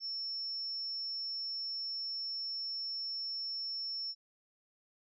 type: tone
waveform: sine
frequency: 5400 Hz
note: E8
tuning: 41 cents sharp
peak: -36 dBFS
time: 0-4.15 s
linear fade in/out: 50 ms
effects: none